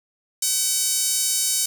5% pulse tone with high-pass filter, 759 Hz, F#5, 44 cents sharp, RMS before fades -22 dBFS, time 0.42-1.66 s, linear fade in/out 5 ms, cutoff 6300 Hz, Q 0.66, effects 7-bit

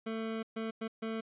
25% pulse tone bursts at uneven times, 223.1 Hz, A3, 24 cents sharp, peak -31 dBFS, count 4, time 0.06-0.43 / 0.56-0.71 / 0.81-0.88 / 1.02-1.21 s, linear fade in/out 10 ms, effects resampled to 8000 Hz

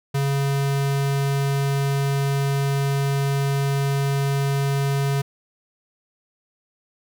square tone, 139 Hz, C#3, 5 cents sharp, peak -20 dBFS, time 0.14-5.22 s, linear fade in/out 10 ms, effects none

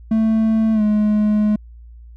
triangle tone with pitch glide, 221.2 to 211.2 Hz, A3 to G#3, +9 to +29 cents, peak -11 dBFS, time 0.11-1.56 s, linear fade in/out 5 ms, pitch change -80 cents, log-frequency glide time 0.73-0.82 s, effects added 58 Hz sine -37 dBFS peak until 2.16 s

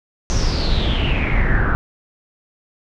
brown noise with low-pass filter sweep, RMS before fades -17 dBFS, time 0.3-1.75 s, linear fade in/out 0 ms, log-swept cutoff 6200 to 1400 Hz, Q 8.9, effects none

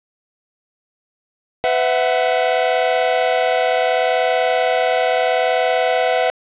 45% pulse chord, B suspended fourth, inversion none, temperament equal with one note detuned, 503.4 / 659.3 / 740 Hz, B4 / E5 / F#5, +33 / 0 / 0 cents, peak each -19 dBFS, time 1.64-6.3 s, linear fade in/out 0 ms, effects resampled to 8000 Hz + 8-bit

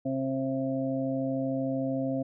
harmonic tone, 133.3 Hz, C3, 33 cents sharp, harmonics 1 / 2 / 4 / 5, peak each -36 / -29 / -34 / -36 dBFS, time 0.05-2.23 s, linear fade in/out 10 ms, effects none

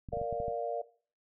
clicks, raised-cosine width 5 ms, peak -30 dBFS, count 7, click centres 0.088 / 0.134 / 0.171 / 0.215 / 0.327 / 0.402 / 0.482 s
sine chord, Bb major, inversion none, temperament equal, 466.2 / 587.3 / 698.5 Hz, Bb4 / D5 / F5, 0 / 0 / 0 cents, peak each -36 dBFS, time 0.12-0.82 s, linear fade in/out 10 ms
effects noise-tail reverb RT60 0.4 s tail -17 dB re dry

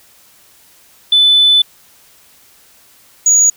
sine tone pair in turn, 3500 / 6785 Hz, A7 / G#8, -10 / +36 cents, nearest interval major seventh, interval 1146 cents, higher second, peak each -5 dBFS, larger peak neither, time 1.12-1.62 / 3.26-3.5 s, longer first, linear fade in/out 5 ms, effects tanh soft clip ceiling -1 dBFS + white hiss -47 dBFS RMS until 3.56 s

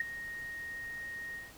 sine tone with ADSR envelope, 1864.7 Hz, A#6, in tune, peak -26 dBFS, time 0-1.53 s, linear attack 4 ms, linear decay 17 ms, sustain -13 dB, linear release 180 ms, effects pink hiss -54 dBFS RMS until 1.57 s

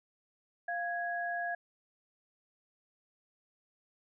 sine tone pair together, 697 / 1660.3 Hz, F5 / G#6, -4 / -1 cents, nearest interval octave + minor third, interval 1503 cents, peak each -35 / -36 dBFS, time 0.68-1.55 s, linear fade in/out 5 ms, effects none

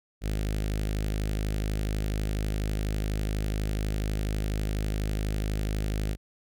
sawtooth tone with notch filter, 52.1 Hz, G#1, 6 cents sharp, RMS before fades -29 dBFS, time 0.21-6.17 s, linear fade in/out 50 ms, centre 1000 Hz, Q 1, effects none

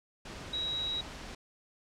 sine tone in noise, 3850 Hz, B7, 45 cents flat, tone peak -31 dBFS, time 0.53-1.01 s, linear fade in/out 5 ms, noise pink, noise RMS -44 dBFS, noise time 0.25-1.35 s, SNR +10 dB, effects low-pass 6000 Hz 12 dB/octave

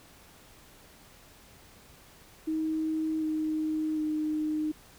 sine tone with pitch steps, 315.6 / 311.4 / 307.3 Hz, D#4 / D#4 / D#4, +25 / +2 / -21 cents, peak -27 dBFS, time 2.47-4.72 s, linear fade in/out 10 ms, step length 750 ms, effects pink hiss -55 dBFS RMS until 4.98 s

